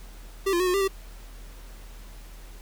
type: tone with pitch steps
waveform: square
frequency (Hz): 389.9 / 346.1 / 368.4 / 360.8 / 395.8 / 386.9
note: G4 / F4 / F#4 / F#4 / G4 / G4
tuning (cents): -9 / -16 / -7 / -44 / +17 / -23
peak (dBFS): -22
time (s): 0.46-0.88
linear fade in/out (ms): 10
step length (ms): 70
effects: added 40 Hz sine -41 dBFS peak until 2.61 s + pink hiss -51 dBFS RMS until 2.61 s